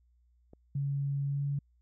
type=click; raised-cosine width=2 ms; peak=-38 dBFS; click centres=0.534 s
type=tone with pitch glide; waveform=sine; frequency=140 to 141.63 Hz; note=C#3 to C#3; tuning=+18 to +38 cents; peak=-29 dBFS; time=0.75-1.59 s; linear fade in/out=5 ms; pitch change=+20 cents; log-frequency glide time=1.25-1.44 s
effects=added 60 Hz sine -64 dBFS peak until 1.81 s